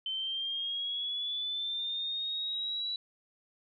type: linear sweep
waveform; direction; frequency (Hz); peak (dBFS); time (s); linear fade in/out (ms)
sine; up; 3076 to 3939; -32; 0.06-2.96; 2
effects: none